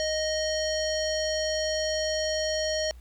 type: tone with low-pass filter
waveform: square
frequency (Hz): 622.3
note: D#5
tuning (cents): 0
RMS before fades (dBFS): -28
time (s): 0-2.91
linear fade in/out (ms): 0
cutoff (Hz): 5300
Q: 5.4
effects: added 60 Hz sine -44 dBFS peak until 3 s + pink hiss -62 dBFS RMS until 3 s